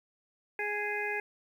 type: harmonic tone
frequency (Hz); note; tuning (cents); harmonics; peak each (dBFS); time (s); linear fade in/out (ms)
415.3; G#4; 0; 1 / 2 / 4 / 5 / 6; -37 / -39 / -36 / -37 / -38; 0.59-1.2; 2
effects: 10-bit